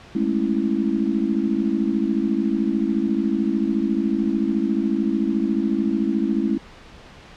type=chord; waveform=sine; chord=A major seventh; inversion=third; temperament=just; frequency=206.2 / 220 / 275 / 330 Hz; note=G#3 / A3 / C#4 / E4; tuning=-12 / 0 / -14 / +2 cents; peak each=-24 dBFS; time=0.15-6.58 s; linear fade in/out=5 ms; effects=pink hiss -44 dBFS RMS until 7.36 s + low-pass 4000 Hz 12 dB/octave